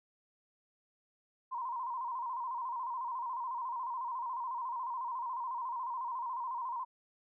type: tone with vibrato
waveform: sine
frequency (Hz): 989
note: B5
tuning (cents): +2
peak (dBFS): -35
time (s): 1.51-6.85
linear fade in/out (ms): 20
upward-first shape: square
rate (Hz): 14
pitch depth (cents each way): 82
effects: none